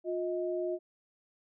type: tone pair together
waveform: sine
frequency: 356 / 631 Hz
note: F4 / D#5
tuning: +33 / +24 cents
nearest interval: minor seventh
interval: 991 cents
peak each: -32 / -35 dBFS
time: 0.04-0.79 s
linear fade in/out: 50 ms
effects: none